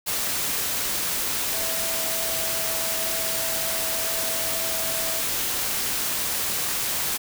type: tone in noise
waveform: sine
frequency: 655 Hz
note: E5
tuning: 11 cents flat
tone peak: -34 dBFS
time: 1.53-5.23 s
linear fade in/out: 20 ms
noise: white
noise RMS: -26 dBFS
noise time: 0.06-7.18 s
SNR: -11 dB
effects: none